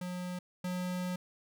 square tone pair in turn, 180 / 180.91 Hz, F#3 / F#3, -47 / -39 cents, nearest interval unison, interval 8 cents, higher second, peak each -37 / -34 dBFS, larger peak second, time 0.01-0.39 / 0.64-1.16 s, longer second, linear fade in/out 5 ms, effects none

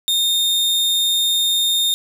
40% pulse tone, 3659 Hz, A#7, 33 cents flat, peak -14 dBFS, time 0.08-1.94 s, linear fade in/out 0 ms, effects 7-bit

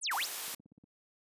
sine exponential two-way sweep, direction down then up, 11175 to 740 to 9760 Hz, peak -31 dBFS, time 0.01-0.28 s, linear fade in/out 50 ms, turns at 0.15 s
white noise, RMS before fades -39 dBFS, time 0.11-0.55 s, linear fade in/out 5 ms
click train, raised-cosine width 5 ms, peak -31 dBFS, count 7, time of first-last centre 0.48-0.839 s, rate 16.7 Hz
effects high-pass 400 Hz 12 dB/octave + resampled to 32000 Hz

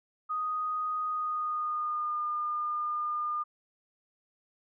sine tone with pitch glide, 1244.5 to 1210.5 Hz, D#6 to D#6, 0 to -48 cents, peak -29 dBFS, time 0.29-3.44 s, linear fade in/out 20 ms, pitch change -48 cents, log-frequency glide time 1.07-2.23 s, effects none

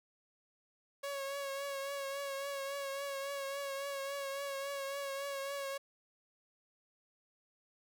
sawtooth tone with vibrato, 554.4 Hz, C#5, in tune, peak -34 dBFS, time 1.03-5.78 s, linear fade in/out 10 ms, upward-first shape triangle, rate 3.6 Hz, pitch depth 37 cents each way, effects none

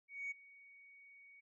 sine tone with ADSR envelope, 2239 Hz, C#7, 17 cents sharp, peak -37 dBFS, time 0.08-1.41 s, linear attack 230 ms, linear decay 16 ms, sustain -21 dB, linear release 16 ms, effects tanh soft clip ceiling -36 dBFS

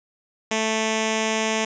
5% pulse tone with notch filter, 220 Hz, A3, in tune, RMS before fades -23 dBFS, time 0.51-1.65 s, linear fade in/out 5 ms, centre 1400 Hz, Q 1.4, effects resampled to 16000 Hz + 8-bit

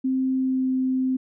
sine tone with pitch glide, 261.6 to 259.5 Hz, C4 to C4, 0 to -14 cents, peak -20 dBFS, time 0.04-1.17 s, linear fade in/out 10 ms, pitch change -14 cents, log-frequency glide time 0.36-0.7 s, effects none

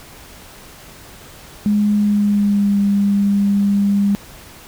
sine tone with pitch glide, 207.7 to 201 Hz, G#3 to G3, 0 to +44 cents, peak -12 dBFS, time 1.66-4.15 s, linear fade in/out 0 ms, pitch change -56 cents, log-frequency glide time 1.96-2.79 s, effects pink hiss -40 dBFS RMS until 4.67 s

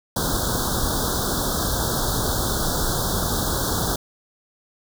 pink band-stop noise, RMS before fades -23 dBFS, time 0.16-3.96 s, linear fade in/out 5 ms, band 1600 to 3400 Hz, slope 96 dB/octave, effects none

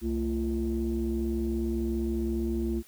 sine tone cluster, 66.1 / 225.3 / 342.7 Hz, C2 / A3 / F4, +18 / +41 / -33 cents, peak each -30 dBFS, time 0.01-2.83 s, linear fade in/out 50 ms, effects tanh soft clip ceiling -20 dBFS + white hiss -56 dBFS RMS until 2.87 s

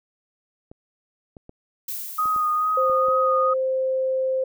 clicks, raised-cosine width 2 ms, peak -28 dBFS, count 7, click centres 0.715 / 1.368 / 1.494 / 2.257 / 2.362 / 2.898 / 3.085 s
violet noise with exponential decay, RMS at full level -29 dBFS, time 1.88-3.45 s, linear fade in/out 5 ms, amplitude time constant 340 ms
sine tone with vibrato, 1244.5 Hz, D#6, in tune, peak -19 dBFS, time 2.18-3.54 s, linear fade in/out 10 ms, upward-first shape sine, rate 2.3 Hz, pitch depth 20 cents each way
sine tone, 523.3 Hz, C5, in tune, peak -20 dBFS, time 2.77-4.44 s, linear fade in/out 5 ms
effects none

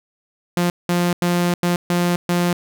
sawtooth tone bursts at uneven times, 175.3 Hz, F3, 7 cents sharp, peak -12 dBFS, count 6, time 0.57-0.7 / 0.89-1.13 / 1.22-1.54 / 1.63-1.76 / 1.9-2.16 / 2.29-2.53 s, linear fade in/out 2 ms, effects none

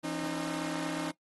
sawtooth tone cluster, 167.3 / 269.2 / 306.4 Hz, E3 / C4 / D#4, +26 / +49 / -27 cents, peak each -36 / -34 / -31 dBFS, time 0.03-1.12 s, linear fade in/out 20 ms, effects noise-tail reverb RT60 0.1 s tail -20 dB re dry + AAC 32 kbps

